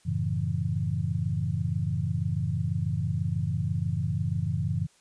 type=chord; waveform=sine; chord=F# minor seventh; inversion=none; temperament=equal with one note detuned; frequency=92.5 / 110.51 / 138.59 / 164.81 Hz; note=F#2 / A2 / C#3 / E3; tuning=0 / +8 / 0 / 0 cents; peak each=-31 dBFS; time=0.05-4.87 s; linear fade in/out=20 ms; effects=white hiss -62 dBFS RMS until 5 s + resampled to 22050 Hz